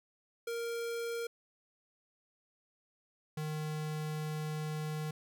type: tone pair in turn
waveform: square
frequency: 466.2 / 153.79 Hz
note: A#4 / D#3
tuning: 0 / -20 cents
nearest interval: octave + perfect fifth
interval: 1920 cents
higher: first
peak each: -36 / -36 dBFS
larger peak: neither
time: 0.47-1.27 / 3.37-5.11 s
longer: second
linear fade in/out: 5 ms
effects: none